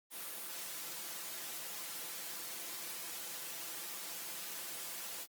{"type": "noise with comb filter", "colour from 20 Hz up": "white", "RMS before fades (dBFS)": -44, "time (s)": [0.1, 5.27], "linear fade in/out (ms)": 50, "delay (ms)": 5.9, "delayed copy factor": 0.55, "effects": ["high-pass 200 Hz 12 dB/octave", "Opus 24 kbps"]}